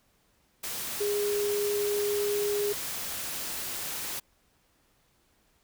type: tone in noise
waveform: sine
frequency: 411.7 Hz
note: G#4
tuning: 15 cents flat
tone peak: -26 dBFS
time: 1-2.73 s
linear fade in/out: 10 ms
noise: white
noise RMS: -35 dBFS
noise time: 0.63-4.2 s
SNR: +6 dB
effects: pink hiss -68 dBFS RMS until 5.63 s